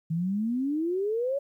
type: exponential sweep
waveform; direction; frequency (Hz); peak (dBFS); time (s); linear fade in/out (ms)
sine; up; 157.4 to 572; -25; 0.1-1.39; 10
effects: 11-bit